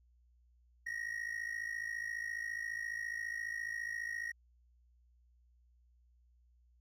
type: ring-modulated tone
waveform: triangle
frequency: 1883 Hz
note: A#6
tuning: 17 cents sharp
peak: -33 dBFS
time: 0.86-4.32 s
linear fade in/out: 10 ms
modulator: 27.3 Hz
effects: added 60 Hz sine -65 dBFS peak until 6.8 s